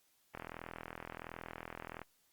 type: click train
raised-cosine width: 0.5 ms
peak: -28 dBFS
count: 70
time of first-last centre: 0.35-2.017 s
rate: 41.4 Hz
effects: white hiss -73 dBFS RMS until 2.32 s + Opus 48 kbps